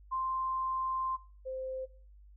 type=tone pair in turn; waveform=sine; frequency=1046.5 / 521.4 Hz; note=C6 / C5; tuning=0 / -6 cents; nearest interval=octave; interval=1206 cents; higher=first; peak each=-31 / -36 dBFS; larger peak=first; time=0.11-1.17 / 1.45-1.86 s; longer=first; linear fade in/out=20 ms; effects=noise-tail reverb RT60 0.4 s tail -17 dB re dry + added 50 Hz sine -53 dBFS peak until 2.36 s